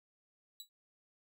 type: tone with exponential decay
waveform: sawtooth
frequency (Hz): 3921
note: B7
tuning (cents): -13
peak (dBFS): -39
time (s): 0.6-0.69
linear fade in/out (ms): 1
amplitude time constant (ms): 19
effects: none